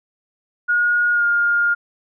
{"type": "tone with pitch glide", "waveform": "sine", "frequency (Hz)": [1439, 1413.5], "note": ["F#6", "F6"], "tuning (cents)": [-49, 20], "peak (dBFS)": -14, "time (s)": [0.68, 1.75], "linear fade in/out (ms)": 20, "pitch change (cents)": -31, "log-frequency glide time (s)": [1.12, 1.24], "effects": []}